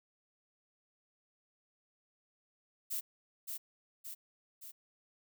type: noise with echo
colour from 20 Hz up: violet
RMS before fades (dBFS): -37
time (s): 2.9-3.01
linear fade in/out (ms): 20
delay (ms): 570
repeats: 3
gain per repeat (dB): -4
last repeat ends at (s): 4.72
effects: none